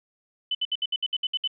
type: tone bursts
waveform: sine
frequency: 3009 Hz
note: F#7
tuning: 28 cents sharp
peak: -23 dBFS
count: 10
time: 0.51-1.476 s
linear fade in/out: 5 ms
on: 39 ms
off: 64 ms
effects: none